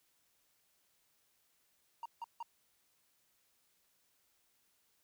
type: tone bursts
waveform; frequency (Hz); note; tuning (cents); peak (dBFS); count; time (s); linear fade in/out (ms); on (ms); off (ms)
triangle; 932.3; A#5; 0; -38; 3; 2.03-2.428; 2; 26; 160
effects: white hiss -75 dBFS RMS until 5.03 s